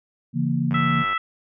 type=chord; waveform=sine; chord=A# diminished; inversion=first; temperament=just; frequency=139.85 / 167.82 / 233.1 Hz; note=C#3 / E3 / A#3; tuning=+16 / +31 / 0 cents; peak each=-24 dBFS; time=0.33-1.05 s; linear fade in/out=50 ms
type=click train; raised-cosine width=0.5 ms; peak=-21 dBFS; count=42; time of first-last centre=0.71-1.131 s; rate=97.5 Hz
type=harmonic tone; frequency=659.3 Hz; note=E5; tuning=in tune; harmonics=2 / 3 / 4 / 5; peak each=-22 / -27 / -34 / -35 dBFS; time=0.74-1.18 s; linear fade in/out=5 ms
effects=none